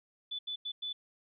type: tone bursts at uneven times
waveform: sine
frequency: 3482 Hz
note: A7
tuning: 19 cents flat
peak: -35 dBFS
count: 4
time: 0.31-0.39 / 0.47-0.56 / 0.65-0.72 / 0.82-0.93 s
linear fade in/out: 10 ms
effects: none